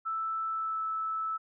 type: tone with pitch glide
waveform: sine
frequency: 1320 to 1310.1 Hz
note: E6 to E6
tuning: +2 to -11 cents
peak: -30 dBFS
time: 0.05-1.38 s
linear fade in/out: 20 ms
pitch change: -13 cents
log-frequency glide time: 0.48-0.83 s
effects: none